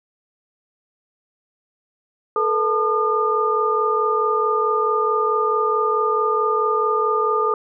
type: tone cluster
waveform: sine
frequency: 433.8 / 478.4 / 885 / 1213 Hz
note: A4 / A#4 / A5 / D#6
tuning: -25 / +45 / +10 / -44 cents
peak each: -21 / -26 / -27 / -19 dBFS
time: 2.36-7.54 s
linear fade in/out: 2 ms
effects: none